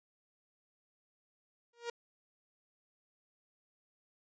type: tone with exponential growth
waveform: sawtooth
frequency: 472 Hz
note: A#4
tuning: 22 cents sharp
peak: -30 dBFS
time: 1.73-1.9 s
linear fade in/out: 5 ms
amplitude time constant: 35 ms
effects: resampled to 16000 Hz